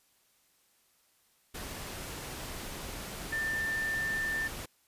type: tone in noise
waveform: sine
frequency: 1785 Hz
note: A6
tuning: 24 cents sharp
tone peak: -30 dBFS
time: 3.32-4.48 s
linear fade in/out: 10 ms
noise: pink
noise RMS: -41 dBFS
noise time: 1.54-4.66 s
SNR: +8 dB
effects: white hiss -69 dBFS RMS until 4.87 s + resampled to 32000 Hz